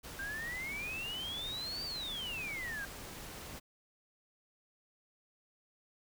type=noise; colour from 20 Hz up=pink; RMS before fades=-47 dBFS; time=0.03-3.6 s; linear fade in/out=20 ms
type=exponential two-way sweep; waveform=sine; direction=up then down; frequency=1568 to 4699 to 1568 Hz; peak=-38 dBFS; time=0.19-2.85 s; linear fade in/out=2 ms; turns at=1.84 s
effects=none